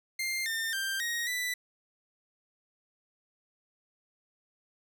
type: tone with pitch steps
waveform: sawtooth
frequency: 2105 / 1807 / 1578 / 1879 / 1980 Hz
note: C7 / A6 / G6 / A#6 / B6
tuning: +10 / +46 / +11 / +13 / +4 cents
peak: -27 dBFS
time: 0.19-1.54 s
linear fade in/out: 5 ms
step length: 270 ms
effects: none